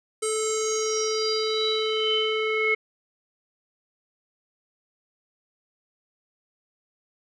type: tone with low-pass filter sweep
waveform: square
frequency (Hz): 436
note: A4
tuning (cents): -16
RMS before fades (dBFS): -25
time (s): 0.22-2.75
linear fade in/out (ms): 10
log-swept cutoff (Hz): 8600 to 2200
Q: 9.8
effects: none